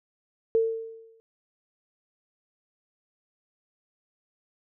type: tone with exponential decay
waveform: sine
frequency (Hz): 450.9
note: A4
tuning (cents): +42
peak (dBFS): -17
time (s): 0.55-1.2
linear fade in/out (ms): 0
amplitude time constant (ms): 140
effects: none